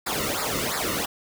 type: noise with flanger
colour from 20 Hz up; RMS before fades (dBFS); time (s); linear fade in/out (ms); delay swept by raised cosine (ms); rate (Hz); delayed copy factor
pink; -27; 0.06-1.06; 10; 0.32 to 1.27; 2.9; -0.9
effects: none